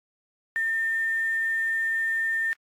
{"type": "tone with quantisation", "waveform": "sine", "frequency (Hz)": 1806, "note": "A6", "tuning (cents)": 45, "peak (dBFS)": -23, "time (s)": [0.56, 2.53], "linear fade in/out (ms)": 0, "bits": 8, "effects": ["AAC 48 kbps"]}